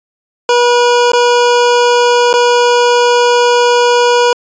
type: tone with dropouts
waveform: 25% pulse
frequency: 483.8 Hz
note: B4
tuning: 36 cents flat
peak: -3 dBFS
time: 0.49-4.33 s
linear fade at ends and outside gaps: 2 ms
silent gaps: 1.119-1.133 / 2.33-2.338 s
effects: resampled to 16000 Hz